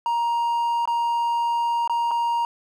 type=tone with dropouts; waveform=triangle; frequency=939 Hz; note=A#5; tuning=12 cents sharp; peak=-18 dBFS; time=0.06-2.45 s; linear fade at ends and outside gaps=1 ms; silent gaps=0.855-0.875 / 1.876-1.896 / 2.11-2.114 s; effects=none